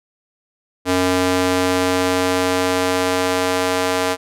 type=tone with high-pass filter sweep; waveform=square; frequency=91.6 Hz; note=F#2; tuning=17 cents flat; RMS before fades=-18 dBFS; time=0.85-4.17 s; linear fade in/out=50 ms; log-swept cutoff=290 to 480 Hz; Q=0.98; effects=low-pass 12000 Hz 12 dB/octave